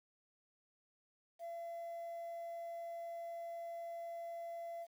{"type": "tone", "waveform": "sine", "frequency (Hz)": 678, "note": "E5", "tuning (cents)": 49, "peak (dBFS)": -40, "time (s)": [1.39, 4.87], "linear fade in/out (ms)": 50, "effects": ["tanh soft clip ceiling -42 dBFS", "11-bit"]}